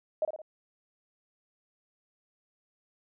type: tone with echo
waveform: sine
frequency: 622.3 Hz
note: D#5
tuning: in tune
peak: -24 dBFS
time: 0.22-0.25 s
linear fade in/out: 2 ms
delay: 56 ms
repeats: 3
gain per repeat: -6 dB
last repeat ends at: 0.418 s
effects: none